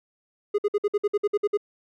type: tone bursts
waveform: triangle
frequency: 412.8 Hz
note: G#4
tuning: 10 cents flat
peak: -17 dBFS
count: 11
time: 0.54-1.574 s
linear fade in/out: 10 ms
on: 44 ms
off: 55 ms
effects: none